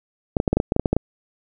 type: clicks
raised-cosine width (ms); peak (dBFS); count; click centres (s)
2; -4; 12; 0.368 / 0.401 / 0.478 / 0.53 / 0.57 / 0.601 / 0.721 / 0.764 / 0.796 / 0.858 / 0.93 / 0.966
effects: none